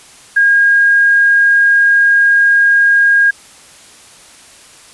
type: tone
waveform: sine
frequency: 1626 Hz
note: G#6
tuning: 37 cents flat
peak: -6 dBFS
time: 0.36-3.31 s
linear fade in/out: 10 ms
effects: white hiss -40 dBFS RMS until 4.93 s + resampled to 24000 Hz